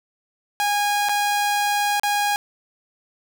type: tone with dropouts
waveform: sawtooth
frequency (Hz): 821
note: G#5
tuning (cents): -20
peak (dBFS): -15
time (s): 0.6-2.36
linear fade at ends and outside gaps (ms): 0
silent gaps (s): 1.087-1.093 / 1.997-2.034
effects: none